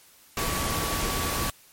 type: tone in noise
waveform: sine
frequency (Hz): 1138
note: C#6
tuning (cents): +45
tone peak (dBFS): -34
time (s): 0.37-1.5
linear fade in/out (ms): 2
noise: pink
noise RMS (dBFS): -28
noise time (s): 0.37-1.5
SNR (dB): -9
effects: white hiss -55 dBFS RMS until 1.72 s + MP3 64 kbps